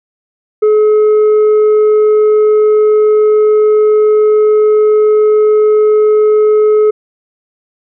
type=tone with tanh clipping; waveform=triangle; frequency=426.5 Hz; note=G#4; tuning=46 cents sharp; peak=-6 dBFS; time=0.62-6.91 s; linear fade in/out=10 ms; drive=8 dB; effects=none